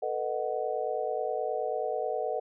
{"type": "chord", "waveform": "sine", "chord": "B dominant seventh", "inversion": "third", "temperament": "just", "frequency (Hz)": [444.5, 493.9, 617.4, 740.8], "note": ["A4", "B4", "D#5", "F#5"], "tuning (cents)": [18, 0, -14, 2], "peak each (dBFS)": -34, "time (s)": [0.02, 2.4], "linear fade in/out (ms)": 10, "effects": []}